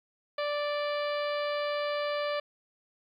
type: harmonic tone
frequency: 586 Hz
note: D5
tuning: 4 cents flat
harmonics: 1 / 2 / 3 / 4 / 5 / 6 / 7 / 8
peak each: -30 / -36 / -40 / -42 / -44 / -46 / -47 / -48 dBFS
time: 0.38-2.4 s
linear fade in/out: 5 ms
effects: 11-bit